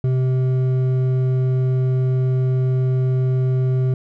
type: tone with hard clipping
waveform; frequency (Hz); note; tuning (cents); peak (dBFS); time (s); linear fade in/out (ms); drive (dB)
sine; 129.1; C3; -23; -17; 0.04-3.94; 2; 7
effects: none